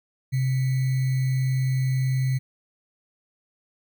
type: tone with sample-and-hold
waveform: sine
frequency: 130.81 Hz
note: C3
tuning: in tune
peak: -20 dBFS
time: 0.32-2.39 s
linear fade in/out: 20 ms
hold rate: 2100 Hz
effects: none